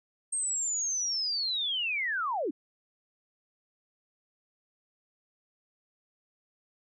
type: linear sweep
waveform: sine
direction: down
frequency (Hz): 8520 to 246.9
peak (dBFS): -28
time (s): 0.32-2.51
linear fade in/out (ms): 10
effects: none